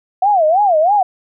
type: tone with vibrato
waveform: sine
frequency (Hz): 716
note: F5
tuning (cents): +43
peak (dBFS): -9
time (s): 0.22-1.03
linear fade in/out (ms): 5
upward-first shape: sine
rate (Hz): 3.1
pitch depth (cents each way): 270
effects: none